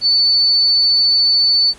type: tone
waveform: sine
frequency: 4493 Hz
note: C#8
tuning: 23 cents sharp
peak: -10 dBFS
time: 0.01-1.74 s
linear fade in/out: 50 ms
effects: pink hiss -43 dBFS RMS until 1.78 s + resampled to 24000 Hz